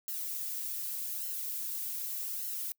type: noise with flanger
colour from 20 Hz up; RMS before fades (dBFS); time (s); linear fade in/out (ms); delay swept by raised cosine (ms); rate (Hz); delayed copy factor
violet; -37; 0.08-2.72; 0; 0.83 to 3.73; 0.84; -0.65
effects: noise-tail reverb RT60 0.1 s tail -26 dB re dry